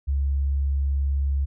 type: tone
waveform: sine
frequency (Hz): 69.3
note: C#2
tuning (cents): 0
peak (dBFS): -20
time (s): 0.07-1.46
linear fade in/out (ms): 20
effects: none